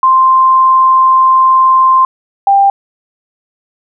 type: tone pair in turn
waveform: sine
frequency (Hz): 1046.5 / 792.8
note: C6 / G5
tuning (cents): 0 / +19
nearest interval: perfect fourth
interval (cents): 481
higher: first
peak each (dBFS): -4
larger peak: neither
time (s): 0.03-2.05 / 2.47-2.7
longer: first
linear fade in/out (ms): 2
effects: none